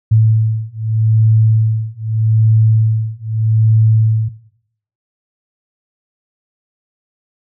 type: beating tone pair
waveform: sine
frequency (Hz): 110 / 110.81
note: A2 / A2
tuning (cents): 0 / +13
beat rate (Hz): 0.81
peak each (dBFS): -12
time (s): 0.11-4.29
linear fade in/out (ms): 10
effects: noise-tail reverb RT60 0.7 s tail -17 dB re dry